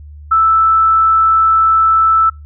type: tone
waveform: sine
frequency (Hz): 1318.5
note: E6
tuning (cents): 0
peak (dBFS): -7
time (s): 0.31-2.3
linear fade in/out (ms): 10
effects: noise-tail reverb RT60 0.2 s tail -25 dB re dry + added 74 Hz sine -31 dBFS peak until 2.45 s